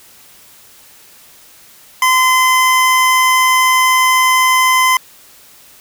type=tone; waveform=25% pulse; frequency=1028 Hz; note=C6; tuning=31 cents flat; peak=-5 dBFS; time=2.02-4.97 s; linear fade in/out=2 ms; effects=white hiss -43 dBFS RMS until 5.8 s